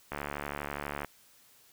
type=click train; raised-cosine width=0.5 ms; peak=-20 dBFS; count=68; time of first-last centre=0.12-1.047 s; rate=72.3 Hz; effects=white hiss -61 dBFS RMS until 1.72 s